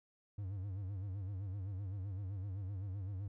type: tone with vibrato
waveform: triangle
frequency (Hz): 97.1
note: G2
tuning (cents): -16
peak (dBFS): -37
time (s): 0.38-3.28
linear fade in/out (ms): 5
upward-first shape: sine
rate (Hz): 7.8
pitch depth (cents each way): 110
effects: none